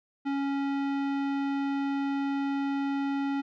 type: tone with tanh clipping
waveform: sine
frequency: 277.7 Hz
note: C#4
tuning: 3 cents sharp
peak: -29 dBFS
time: 0.25-3.42 s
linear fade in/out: 20 ms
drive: 18 dB
effects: none